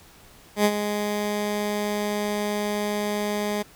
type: tone with ADSR envelope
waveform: 15% pulse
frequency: 207.7 Hz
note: G#3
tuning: in tune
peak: -9 dBFS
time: 0.56-3.63 s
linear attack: 89 ms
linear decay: 55 ms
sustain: -9 dB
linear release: 14 ms
effects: pink hiss -51 dBFS RMS until 3.75 s